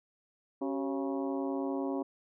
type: harmonic tone with a mistuned harmonic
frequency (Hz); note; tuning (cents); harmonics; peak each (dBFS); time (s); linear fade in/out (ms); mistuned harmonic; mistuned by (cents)
137.5; C#3; -14; 2 / 3 / 4 / 5 / 6 / 7 / 8; -33 / -37 / -40 / -43 / -47 / -45 / -50; 0.61-2.03; 10; 3; -120
effects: none